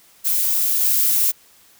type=noise with level steps; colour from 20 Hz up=violet; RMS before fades=-19 / -17 dBFS; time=0.24-1.32 s; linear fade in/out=20 ms; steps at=0.81 s; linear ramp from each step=20 ms; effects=white hiss -52 dBFS RMS until 1.79 s